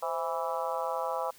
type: harmonic tone with a mistuned harmonic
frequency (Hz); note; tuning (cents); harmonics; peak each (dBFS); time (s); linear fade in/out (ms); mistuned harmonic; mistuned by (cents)
164.81; E3; 0; 3 / 4 / 5 / 6 / 7 / 8; -35 / -36 / -36 / -36 / -38 / -41; 0.02-1.31; 10; 3; +81
effects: white hiss -56 dBFS RMS until 1.38 s